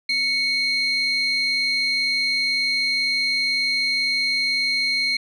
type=tone pair together; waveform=sine; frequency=2217 / 4185 Hz; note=C#7 / C8; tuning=0 / 0 cents; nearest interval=major seventh; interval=1100 cents; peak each=-20 dBFS; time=0.09-5.17 s; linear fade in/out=5 ms; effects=tanh soft clip ceiling -15 dBFS